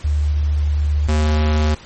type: tone pair in turn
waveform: sine / square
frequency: 74 / 76.34 Hz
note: D2 / D#2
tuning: +14 / -32 cents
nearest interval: minor second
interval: 54 cents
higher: second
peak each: -14 dBFS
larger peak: neither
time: 0.04-1.08 / 1.08-1.75 s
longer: first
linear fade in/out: 10 ms
effects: pink hiss -40 dBFS RMS until 1.85 s + MP3 32 kbps